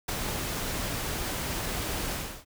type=noise with ADSR envelope; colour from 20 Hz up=pink; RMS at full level=-27 dBFS; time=0.08-2.45 s; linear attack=12 ms; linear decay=7 ms; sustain=-5 dB; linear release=330 ms; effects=none